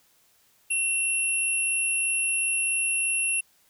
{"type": "tone pair together", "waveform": "sine", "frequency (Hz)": [2721, 10884], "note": ["F7", "F9"], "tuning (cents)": [-46, -46], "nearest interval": "2 octaves", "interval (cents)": 2400, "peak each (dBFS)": [-25, -25], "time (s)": [0.7, 3.41], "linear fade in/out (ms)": 10, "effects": ["tanh soft clip ceiling -15 dBFS", "white hiss -63 dBFS RMS until 3.69 s"]}